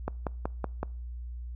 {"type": "click train", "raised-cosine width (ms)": 1, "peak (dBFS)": -16, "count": 5, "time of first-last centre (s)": [0.08, 0.83], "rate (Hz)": 5.33, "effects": ["noise-tail reverb RT60 0.5 s tail -26 dB re dry", "added 60 Hz sine -36 dBFS peak until 1.55 s"]}